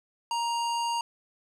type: tone with low-pass filter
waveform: square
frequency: 937 Hz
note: A#5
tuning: 9 cents sharp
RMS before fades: -29 dBFS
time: 0.31-1.01 s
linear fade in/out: 2 ms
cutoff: 7500 Hz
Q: 1.1
effects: 11-bit